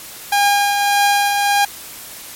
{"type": "tone with tremolo", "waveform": "sawtooth", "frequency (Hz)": 810, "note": "G#5", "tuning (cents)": -43, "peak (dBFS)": -7, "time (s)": [0.32, 1.65], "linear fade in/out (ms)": 5, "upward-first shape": "triangle", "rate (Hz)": 1.7, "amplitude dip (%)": 40, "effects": ["white hiss -34 dBFS RMS until 2.35 s", "MP3 64 kbps"]}